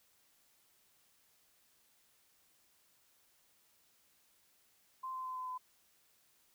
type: tone with pitch steps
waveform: sine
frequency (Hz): 1041 / 1033.8 / 1026.7 / 1019.6 / 1012.5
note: C6 / C6 / C6 / C6 / B5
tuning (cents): -9 / -21 / -33 / -45 / +43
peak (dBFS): -39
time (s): 5.03-5.58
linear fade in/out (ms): 10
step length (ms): 110
effects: white hiss -71 dBFS RMS until 6.54 s